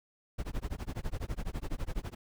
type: noise with tremolo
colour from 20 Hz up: brown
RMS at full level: -32 dBFS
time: 0.38-2.15 s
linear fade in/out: 10 ms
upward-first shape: sine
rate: 12 Hz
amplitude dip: 100%
effects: none